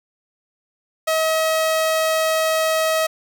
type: tone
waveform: sawtooth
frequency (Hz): 638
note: D#5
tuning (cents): +43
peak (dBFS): -13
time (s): 1.07-3.07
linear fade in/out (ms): 10
effects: none